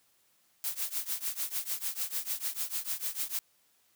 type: noise with tremolo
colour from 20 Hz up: blue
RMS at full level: -31 dBFS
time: 0.64-3.39 s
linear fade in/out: 0 ms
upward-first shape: triangle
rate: 6.7 Hz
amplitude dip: 95%
effects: white hiss -69 dBFS RMS until 3.95 s + high-pass 60 Hz 12 dB/octave